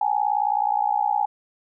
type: tone with amplitude modulation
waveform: sine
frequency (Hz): 830.6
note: G#5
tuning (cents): 0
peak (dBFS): -15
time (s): 0.01-1.26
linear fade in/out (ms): 5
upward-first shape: sine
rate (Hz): 59.2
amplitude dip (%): 95
effects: none